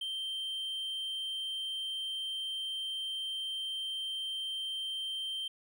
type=tone; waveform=triangle; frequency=3136 Hz; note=G7; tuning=in tune; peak=-33 dBFS; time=0.01-5.48 s; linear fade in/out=5 ms; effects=none